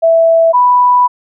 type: tone pair in turn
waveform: sine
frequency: 659.3 / 987.8 Hz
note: E5 / B5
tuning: 0 / 0 cents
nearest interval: perfect fifth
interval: 700 cents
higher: second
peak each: -5 dBFS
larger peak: neither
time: 0.02-0.53 / 0.53-1.08 s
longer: second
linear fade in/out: 20 ms
effects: none